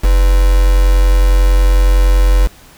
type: tone with quantisation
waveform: sine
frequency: 45.43 Hz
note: F#1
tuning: 31 cents flat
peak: -6 dBFS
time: 0.03-2.48 s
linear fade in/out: 20 ms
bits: 3
effects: pink hiss -42 dBFS RMS until 2.77 s